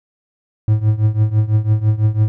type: tone with tremolo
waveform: triangle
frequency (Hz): 107.6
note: A2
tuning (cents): -38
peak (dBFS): -6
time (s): 0.68-2.28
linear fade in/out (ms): 0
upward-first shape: triangle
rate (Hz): 6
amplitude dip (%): 90
effects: none